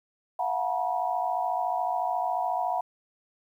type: tone cluster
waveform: sine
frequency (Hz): 676 / 730 / 874 / 963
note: E5 / F#5 / A5 / B5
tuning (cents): +43 / -24 / -12 / -44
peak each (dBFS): -33 / -28 / -35 / -31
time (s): 0.39-2.81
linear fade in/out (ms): 5
effects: 10-bit